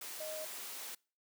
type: tone in noise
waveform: sine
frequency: 622.3 Hz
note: D#5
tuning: in tune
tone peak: -41 dBFS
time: 0.2-0.45 s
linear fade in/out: 5 ms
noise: white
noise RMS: -45 dBFS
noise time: 0.01-0.95 s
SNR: +1 dB
effects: noise-tail reverb RT60 0.4 s tail -26 dB re dry + high-pass 300 Hz 12 dB/octave